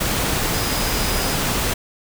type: tone in noise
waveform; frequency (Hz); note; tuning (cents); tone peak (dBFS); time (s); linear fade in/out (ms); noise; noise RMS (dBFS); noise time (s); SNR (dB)
sine; 4978; D#8; 0; -31; 0.53-1.36; 10; pink; -21; 0-1.74; -13
effects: none